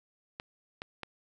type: clicks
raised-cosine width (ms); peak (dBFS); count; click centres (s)
0.3; -22; 3; 0.399 / 0.819 / 1.033
effects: none